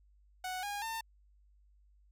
sawtooth tone with pitch steps, 740 / 816.4 / 900.6 Hz, F#5 / G#5 / A5, 0 / -30 / +40 cents, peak -33 dBFS, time 0.44-1.01 s, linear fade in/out 5 ms, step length 190 ms, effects added 50 Hz sine -62 dBFS peak until 2.11 s

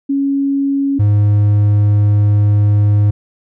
sine / triangle tone pair in turn, 277.2 / 103.44 Hz, C#4 / G#2, 0 / -6 cents, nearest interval octave + perfect fourth, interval 1706 cents, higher first, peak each -12 / -6 dBFS, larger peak second, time 0.09-0.99 / 0.99-3.11 s, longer second, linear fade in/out 10 ms, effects none

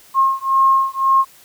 sine beating tone pair, 1073 / 1074.9 Hz, C6 / C6, +43 / +46 cents, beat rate 1.9 Hz, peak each -15 dBFS, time 0.14-1.25 s, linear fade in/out 50 ms, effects white hiss -47 dBFS RMS until 1.44 s

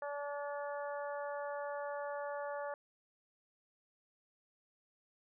harmonic tone, 287.7 Hz, D4, 36 cents flat, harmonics 2 / 3 / 4 / 5 / 6, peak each -40 / -45 / -48 / -50 / -51 dBFS, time 0.02-2.74 s, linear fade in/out 2 ms, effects none

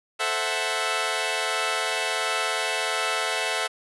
10% pulse chord, F# half-diminished seventh, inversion first, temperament equal, 440 / 523.3 / 659.3 / 740 Hz, A4 / C5 / E5 / F#5, 0 / 0 / 0 / 0 cents, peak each -22 / -23 / -20 / -21 dBFS, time 0.19-3.68 s, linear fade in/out 20 ms, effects resampled to 24000 Hz

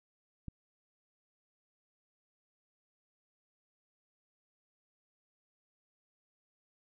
click, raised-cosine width 5 ms, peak -29 dBFS, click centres 0.483 s, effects none

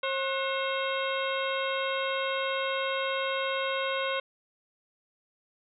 harmonic tone with a mistuned harmonic, 537 Hz, C5, 45 cents sharp, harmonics 1 / 2 / 3 / 4 / 5 / 6 / 7, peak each -31 / -34 / -36 / -37 / -38 / -39 / -39 dBFS, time 0.03-4.2 s, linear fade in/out 5 ms, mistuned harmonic 3, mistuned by -150 cents, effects none

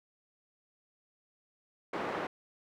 pink band-pass noise, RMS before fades -36 dBFS, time 1.93-2.27 s, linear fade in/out 5 ms, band 330 to 1500 Hz, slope 12 dB/octave, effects none

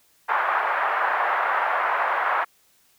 pink band-pass noise, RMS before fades -23 dBFS, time 0.28-2.45 s, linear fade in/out 20 ms, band 750 to 1700 Hz, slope 24 dB/octave, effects white hiss -61 dBFS RMS until 2.98 s

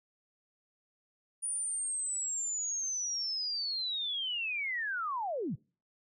sine linear sweep, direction down, 9580 to 100 Hz, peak -32 dBFS, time 1.42-5.56 s, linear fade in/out 20 ms, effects noise-tail reverb RT60 0.4 s tail -26 dB re dry

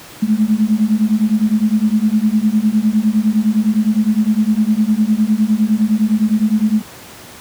sine beating tone pair, 210 / 219.8 Hz, G#3 / A3, +19 / -2 cents, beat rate 9.8 Hz, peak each -14 dBFS, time 0.22-6.82 s, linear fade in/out 10 ms, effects pink hiss -36 dBFS RMS until 7.4 s + high-pass 100 Hz 12 dB/octave

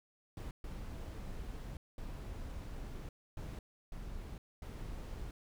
brown noise bursts at uneven times, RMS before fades -44 dBFS, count 6, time 0.37-0.51 / 0.64-1.77 / 1.98-3.09 / 3.37-3.59 / 3.92-4.38 / 4.62-5.31 s, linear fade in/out 2 ms, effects none

